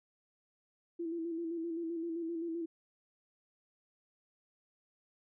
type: tone with vibrato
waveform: sine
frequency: 333.3 Hz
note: E4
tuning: 19 cents sharp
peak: -35 dBFS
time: 0.99-2.66 s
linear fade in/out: 10 ms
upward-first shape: square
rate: 7.7 Hz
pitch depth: 38 cents each way
effects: none